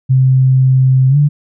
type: tone with pitch glide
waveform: sine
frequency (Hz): 130.81 to 145.98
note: C3 to D3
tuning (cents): 0 to -10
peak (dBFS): -6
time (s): 0.09-1.29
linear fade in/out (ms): 20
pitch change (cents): +190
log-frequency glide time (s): 1.09-1.17
effects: none